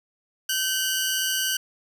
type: tone pair together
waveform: 15% pulse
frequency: 1539.4 / 2906 Hz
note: G6 / F#7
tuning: -32 / -32 cents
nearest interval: major seventh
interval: 1100 cents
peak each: -19 / -19 dBFS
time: 0.49-1.57 s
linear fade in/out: 5 ms
effects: none